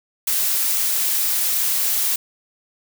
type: noise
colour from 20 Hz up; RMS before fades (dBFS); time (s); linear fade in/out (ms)
blue; -20; 0.27-2.16; 5
effects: none